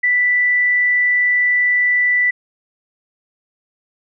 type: tone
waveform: sine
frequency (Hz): 1975.5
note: B6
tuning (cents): 0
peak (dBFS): -12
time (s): 0.03-2.31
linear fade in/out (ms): 10
effects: none